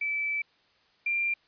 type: tone pair in turn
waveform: sine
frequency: 2313 / 2379 Hz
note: D7 / D7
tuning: -27 / +22 cents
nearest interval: unison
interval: 49 cents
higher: second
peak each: -27 / -25 dBFS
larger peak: second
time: 0.01-0.42 / 1.06-1.34 s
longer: first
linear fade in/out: 5 ms
effects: white hiss -65 dBFS RMS until 1.47 s + resampled to 11025 Hz